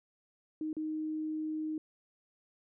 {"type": "tone with dropouts", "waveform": "sine", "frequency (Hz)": 311.1, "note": "D#4", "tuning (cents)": 0, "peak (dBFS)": -33, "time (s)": [0.61, 1.78], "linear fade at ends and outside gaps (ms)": 2, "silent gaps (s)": [0.73, 0.767], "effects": []}